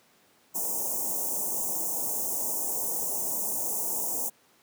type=band-stop noise; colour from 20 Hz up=white; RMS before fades=-30 dBFS; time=0.54-4.3 s; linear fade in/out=20 ms; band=950 to 6200 Hz; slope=48 dB/octave; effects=pink hiss -62 dBFS RMS until 4.62 s + high-pass 200 Hz 12 dB/octave